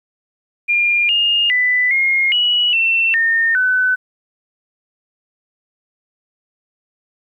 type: tone with pitch steps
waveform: sine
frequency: 2406 / 2835 / 1992 / 2142 / 2928 / 2692 / 1826 / 1507 Hz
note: D7 / F7 / B6 / C7 / F#7 / E7 / A#6 / F#6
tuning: +41 / +25 / +14 / +40 / -19 / +36 / -36 / +31 cents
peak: -12 dBFS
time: 0.68-3.96 s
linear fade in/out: 20 ms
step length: 410 ms
effects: 9-bit